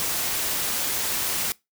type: noise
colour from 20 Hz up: white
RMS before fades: -26 dBFS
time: 0-1.52 s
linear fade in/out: 0 ms
effects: noise-tail reverb RT60 0.2 s tail -22 dB re dry